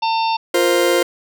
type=harmonic tone; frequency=900 Hz; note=A5; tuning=39 cents sharp; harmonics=1 / 3 / 4 / 5 / 6; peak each=-16 / -26 / -28 / -30 / -32 dBFS; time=0.02-0.37 s; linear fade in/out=10 ms
type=chord; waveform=40% pulse; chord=F suspended fourth; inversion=none; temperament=just; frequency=349.2 / 465.6 / 523.8 Hz; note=F4 / Bb4 / C5; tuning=0 / -2 / +2 cents; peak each=-16 / -20 / -16 dBFS; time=0.54-1.03 s; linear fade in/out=5 ms
effects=none